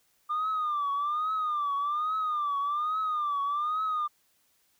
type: tone with vibrato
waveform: sine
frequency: 1201 Hz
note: D6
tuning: 38 cents sharp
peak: -25 dBFS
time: 0.29-4.08 s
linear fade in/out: 20 ms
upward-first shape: triangle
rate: 1.2 Hz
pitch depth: 130 cents each way
effects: tanh soft clip ceiling -24 dBFS + white hiss -69 dBFS RMS until 4.79 s